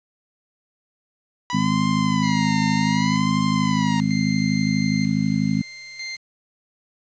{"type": "tone with vibrato", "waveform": "sawtooth", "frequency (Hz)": 979, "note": "B5", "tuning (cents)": -15, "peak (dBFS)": -21, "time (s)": [1.5, 4], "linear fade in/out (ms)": 0, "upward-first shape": "sine", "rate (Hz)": 0.65, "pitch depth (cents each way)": 120}
{"type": "harmonic tone", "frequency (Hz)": 52.2, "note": "G#1", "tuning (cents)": 10, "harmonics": [2, 3, 4, 5], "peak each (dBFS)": [-32, -23, -21, -24], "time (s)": [1.53, 5.62], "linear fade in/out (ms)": 10}
{"type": "tone with tremolo", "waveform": "25% pulse", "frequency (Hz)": 2093, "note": "C7", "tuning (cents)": 0, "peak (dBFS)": -25, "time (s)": [2.22, 6.17], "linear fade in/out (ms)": 20, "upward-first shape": "square", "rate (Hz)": 0.53, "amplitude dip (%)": 60}
{"effects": ["resampled to 16000 Hz", "8-bit"]}